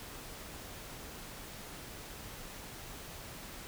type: silence
effects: pink hiss -47 dBFS RMS until 3.67 s